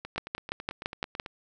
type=two click trains; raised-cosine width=0.3 ms; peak=-22 / -13 dBFS; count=12 / 7; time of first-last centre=0.05-1.261 / 0.18-1.199 s; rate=9.08 / 5.89 Hz; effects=none